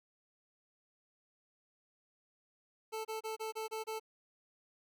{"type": "tone bursts", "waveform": "25% pulse", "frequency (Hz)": 440, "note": "A4", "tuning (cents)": 0, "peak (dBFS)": -34, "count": 7, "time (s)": [2.92, 3.998], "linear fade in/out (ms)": 20, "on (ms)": 130, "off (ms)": 28, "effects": []}